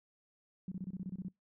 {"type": "tone bursts", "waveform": "sine", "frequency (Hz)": 185, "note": "F#3", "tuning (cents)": 0, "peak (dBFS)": -37, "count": 10, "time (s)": [0.68, 1.284], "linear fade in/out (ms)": 2, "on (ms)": 37, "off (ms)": 26, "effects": ["noise-tail reverb RT60 0.2 s tail -26 dB re dry"]}